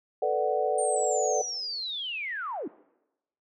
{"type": "chord", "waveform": "sine", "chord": "B minor seventh", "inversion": "third", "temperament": "equal with one note detuned", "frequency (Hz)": [440, 493.9, 587.3, 744.3], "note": ["A4", "B4", "D5", "F#5"], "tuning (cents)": [0, 0, 0, 10], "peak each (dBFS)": -29, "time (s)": [0.22, 1.42], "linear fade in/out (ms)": 5}
{"type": "linear sweep", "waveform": "sine", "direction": "down", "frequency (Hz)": [8890, 240], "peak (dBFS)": -31, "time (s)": [0.78, 2.68], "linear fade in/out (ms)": 5}
{"effects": ["noise-tail reverb RT60 0.9 s tail -19 dB re dry"]}